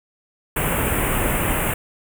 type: band-stop noise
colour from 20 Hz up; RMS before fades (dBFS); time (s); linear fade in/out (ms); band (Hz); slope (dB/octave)
pink; -21; 0.56-1.74; 5; 2900 to 8200; 48
effects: none